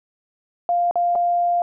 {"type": "tone with dropouts", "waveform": "sine", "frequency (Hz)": 698.5, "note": "F5", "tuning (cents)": 0, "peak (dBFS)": -16, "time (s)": [0.69, 1.62], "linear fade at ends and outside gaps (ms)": 1, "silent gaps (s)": [[0.911, 0.956], [1.153, 1.157]], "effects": []}